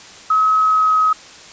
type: tone with pitch glide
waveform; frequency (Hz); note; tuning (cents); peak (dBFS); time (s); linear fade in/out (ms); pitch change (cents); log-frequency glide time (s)
sine; 1279 to 1269.4; D#6 to D#6; +47 to +34; -11; 0.3-1.13; 5; -13; 0.58-0.96
effects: white hiss -39 dBFS RMS until 1.52 s + resampled to 16000 Hz